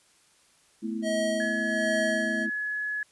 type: chord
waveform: sine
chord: A suspended second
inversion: none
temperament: just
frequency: 220 / 247.5 / 330 Hz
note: A3 / B3 / E4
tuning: 0 / +4 / +2 cents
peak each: -31 / -36 / -35 dBFS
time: 0.82-2.5 s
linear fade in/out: 20 ms
type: tone with tremolo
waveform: square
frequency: 637 Hz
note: D#5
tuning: 41 cents sharp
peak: -26 dBFS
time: 1.02-2.47 s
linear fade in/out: 50 ms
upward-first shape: sine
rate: 1.3 Hz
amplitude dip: 65%
type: tone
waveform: sine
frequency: 1697 Hz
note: G#6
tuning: 37 cents sharp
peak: -28 dBFS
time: 1.4-3.03 s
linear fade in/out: 2 ms
effects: white hiss -62 dBFS RMS until 3.11 s + resampled to 24000 Hz